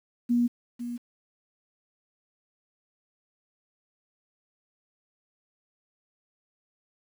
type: tone with echo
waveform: sine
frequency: 240.3 Hz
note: B3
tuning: 47 cents flat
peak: -20 dBFS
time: 0.29-0.48 s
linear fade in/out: 20 ms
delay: 500 ms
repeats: 1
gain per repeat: -11 dB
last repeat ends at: 0.98 s
effects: 9-bit